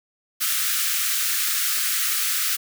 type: high-pass noise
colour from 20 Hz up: white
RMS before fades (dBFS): -23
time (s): 0.4-2.57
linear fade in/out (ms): 20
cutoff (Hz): 1200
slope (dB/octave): 96
effects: none